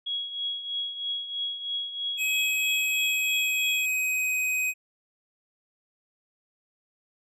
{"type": "tone with tremolo", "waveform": "sine", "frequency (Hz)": 3322, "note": "G#7", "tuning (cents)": 0, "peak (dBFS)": -26, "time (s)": [0.06, 3.86], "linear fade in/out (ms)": 10, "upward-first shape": "triangle", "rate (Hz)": 3.1, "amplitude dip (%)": 70}
{"type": "tone with pitch glide", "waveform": "square", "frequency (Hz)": [2543, 2514], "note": ["D#7", "D#7"], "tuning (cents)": [37, 17], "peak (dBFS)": -25, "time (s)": [2.17, 4.74], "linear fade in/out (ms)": 50, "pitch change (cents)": -20, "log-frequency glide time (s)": [2.81, 4.38]}
{"effects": []}